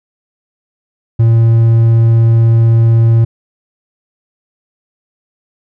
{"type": "tone", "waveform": "triangle", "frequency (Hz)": 114.5, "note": "A#2", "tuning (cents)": -31, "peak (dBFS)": -3, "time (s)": [1.19, 3.25], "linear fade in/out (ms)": 10, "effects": []}